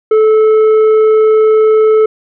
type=tone with tanh clipping; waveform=sine; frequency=435 Hz; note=A4; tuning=20 cents flat; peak=-6 dBFS; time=0.11-2.06 s; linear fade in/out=5 ms; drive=6 dB; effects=none